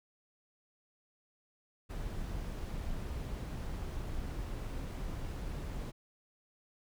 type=noise; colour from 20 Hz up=brown; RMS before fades=-39 dBFS; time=1.89-5.92 s; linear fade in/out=20 ms; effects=none